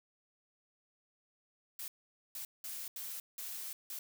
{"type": "noise bursts at uneven times", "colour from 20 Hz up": "blue", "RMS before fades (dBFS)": -43, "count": 6, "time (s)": [[1.79, 1.88], [2.35, 2.45], [2.64, 2.88], [2.96, 3.2], [3.38, 3.73], [3.9, 3.99]], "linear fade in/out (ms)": 2, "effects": []}